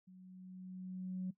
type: tone with level ramp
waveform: sine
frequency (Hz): 185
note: F#3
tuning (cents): 0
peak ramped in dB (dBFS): -55 to -35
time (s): 0.07-1.31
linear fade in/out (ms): 10
effects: noise-tail reverb RT60 0.1 s tail -18 dB re dry + tanh soft clip ceiling -32 dBFS